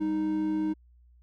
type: tone pair together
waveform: triangle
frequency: 196.83 / 311.1 Hz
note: G3 / D#4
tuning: +7 / 0 cents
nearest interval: minor sixth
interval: 793 cents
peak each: -33 / -24 dBFS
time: 0-0.74 s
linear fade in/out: 20 ms
effects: added 60 Hz sine -55 dBFS peak until 1.22 s